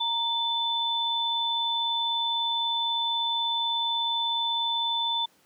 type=tone pair together; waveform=sine; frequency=932.3 / 3516 Hz; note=A#5 / A7; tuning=0 / -2 cents; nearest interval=octave + major seventh; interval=2298 cents; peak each=-29 / -26 dBFS; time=0-5.26 s; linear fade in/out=10 ms; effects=pink hiss -62 dBFS RMS until 5.45 s + high-pass 200 Hz 12 dB/octave